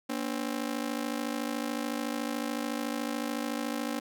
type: ring-modulated tone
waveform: sawtooth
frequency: 264.2 Hz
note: C4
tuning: 17 cents sharp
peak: -24 dBFS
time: 0.09-4 s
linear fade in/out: 10 ms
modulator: 26.9 Hz
effects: none